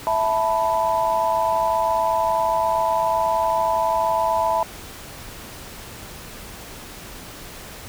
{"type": "chord", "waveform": "sine", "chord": "E suspended fourth", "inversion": "none", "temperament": "equal", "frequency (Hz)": [659.3, 880, 987.8], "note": ["E5", "A5", "B5"], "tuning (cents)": [0, 0, 0], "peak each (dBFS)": -22, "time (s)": [0.07, 4.63], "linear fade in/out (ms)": 0, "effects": ["pink hiss -38 dBFS RMS until 7.88 s"]}